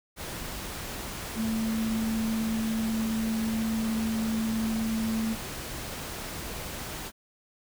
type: tone in noise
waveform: sine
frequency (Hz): 222.5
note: A3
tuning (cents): +20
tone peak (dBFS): -26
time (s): 1.35-5.37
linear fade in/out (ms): 50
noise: pink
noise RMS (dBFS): -37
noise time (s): 0.16-7.12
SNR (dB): +8
effects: none